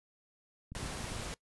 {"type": "clicks", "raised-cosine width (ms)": 5, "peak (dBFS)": -32, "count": 10, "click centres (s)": [0.72, 0.766, 0.829, 0.861, 0.925, 1.006, 1.043, 1.12, 1.164, 1.197]}
{"type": "noise", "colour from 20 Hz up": "pink", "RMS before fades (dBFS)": -41, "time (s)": [0.75, 1.34], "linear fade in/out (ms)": 0}
{"effects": ["noise-tail reverb RT60 0.1 s tail -21 dB re dry", "resampled to 24000 Hz"]}